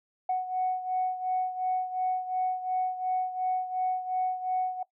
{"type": "beating tone pair", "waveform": "sine", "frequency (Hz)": [740, 742.8], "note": ["F#5", "F#5"], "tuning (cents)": [0, 7], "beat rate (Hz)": 2.8, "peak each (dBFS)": [-27, -32], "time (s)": [0.29, 4.83], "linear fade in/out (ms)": 5, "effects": ["noise-tail reverb RT60 0.1 s tail -19 dB re dry", "tanh soft clip ceiling -20 dBFS"]}